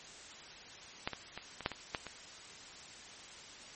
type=clicks; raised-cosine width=0.3 ms; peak=-17 / -23 / -25 / -26 / -14 / -24 / -17 / -26 dBFS; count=8; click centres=1.075 / 1.133 / 1.376 / 1.607 / 1.661 / 1.717 / 1.948 / 2.067 s; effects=white hiss -51 dBFS RMS until 3.75 s + MP3 32 kbps